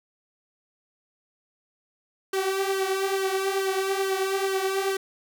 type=tone with flanger; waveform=sawtooth; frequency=386 Hz; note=G4; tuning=27 cents flat; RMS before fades=-26 dBFS; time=2.33-4.97 s; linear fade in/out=5 ms; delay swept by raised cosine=1.9 to 6 ms; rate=2.3 Hz; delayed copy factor=+0.65; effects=none